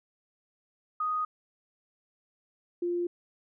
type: tone pair in turn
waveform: sine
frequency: 1244.5 / 349.2 Hz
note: D#6 / F4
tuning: 0 / 0 cents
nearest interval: octave + minor seventh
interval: 2200 cents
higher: first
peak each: -27 dBFS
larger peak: neither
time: 1-1.25 / 2.82-3.07 s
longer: neither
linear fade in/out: 5 ms
effects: none